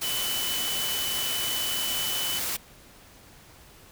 sine tone in noise, 2998 Hz, F#7, 22 cents sharp, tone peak -30 dBFS, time 0.03-2.39 s, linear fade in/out 10 ms, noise white, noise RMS -30 dBFS, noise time 0.01-2.57 s, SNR -3 dB, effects pink hiss -52 dBFS RMS until 3.91 s

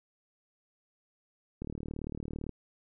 click train, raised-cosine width 3 ms, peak -25 dBFS, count 34, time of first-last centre 1.62-2.493 s, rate 37.8 Hz, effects none

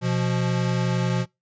square tone pair together, 123.47 / 174.61 Hz, B2 / F3, 0 / 0 cents, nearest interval tritone, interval 600 cents, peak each -24 / -25 dBFS, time 0.01-1.26 s, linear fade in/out 50 ms, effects noise-tail reverb RT60 0.2 s tail -24 dB re dry + resampled to 16000 Hz

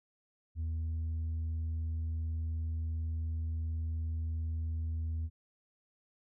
sine tone with tanh clipping, 80.7 Hz, E2, 36 cents flat, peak -33 dBFS, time 0.55-5.3 s, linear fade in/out 50 ms, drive 2 dB, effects none

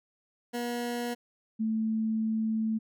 20% pulse / sine tone pair in turn, 240.1 / 220.6 Hz, B3 / A3, -49 / +5 cents, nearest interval minor second, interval 146 cents, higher first, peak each -26 dBFS, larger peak neither, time 0.53-1.15 / 1.59-2.79 s, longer second, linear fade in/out 20 ms, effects none

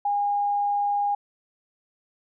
sine tone, 815 Hz, G#5, 33 cents flat, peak -21 dBFS, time 0.05-1.15 s, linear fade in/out 5 ms, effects none

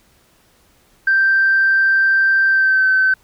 sine tone with pitch glide, 1568 to 1534 Hz, G6 to G6, 0 to -38 cents, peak -10 dBFS, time 1.07-3.14 s, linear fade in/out 5 ms, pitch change -38 cents, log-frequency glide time 2.48-2.87 s, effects tanh soft clip ceiling -6 dBFS + pink hiss -55 dBFS RMS until 3.23 s

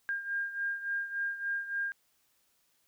sine beating tone pair, 1607 / 1610.5 Hz, G6 / G6, +43 / +46 cents, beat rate 3.5 Hz, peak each -33 / -38 dBFS, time 0.09-1.92 s, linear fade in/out 0 ms, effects white hiss -72 dBFS RMS until 2.87 s

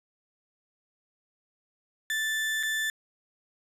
35% pulse tone with dropouts, 1760 Hz, A6, in tune, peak -25 dBFS, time 2.1-2.9 s, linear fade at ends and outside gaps 1 ms, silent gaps 2.629-2.633 s, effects resampled to 32000 Hz

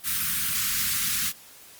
white band-stop noise, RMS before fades -26 dBFS, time 0.03-1.33 s, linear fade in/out 50 ms, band 240 to 1200 Hz, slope 48 dB/octave, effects white hiss -49 dBFS RMS until 1.79 s + Opus 32 kbps

